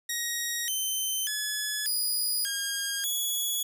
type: tone with pitch steps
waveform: 10% pulse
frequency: 1887 / 3081 / 1706 / 4922 / 1621 / 3379 Hz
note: A#6 / G7 / G#6 / D#8 / G#6 / G#7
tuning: +21 / -31 / +46 / -20 / -42 / +29 cents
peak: -20 dBFS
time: 0.09-3.63 s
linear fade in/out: 5 ms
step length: 590 ms
effects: none